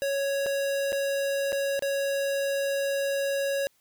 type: tone with dropouts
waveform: square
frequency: 554.4 Hz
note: C#5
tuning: in tune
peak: -26 dBFS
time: 0.02-3.67 s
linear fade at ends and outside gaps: 0 ms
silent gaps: 0.461-0.465 / 0.921-0.928 / 1.521-1.528 / 1.793-1.823 s
effects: white hiss -67 dBFS RMS until 3.8 s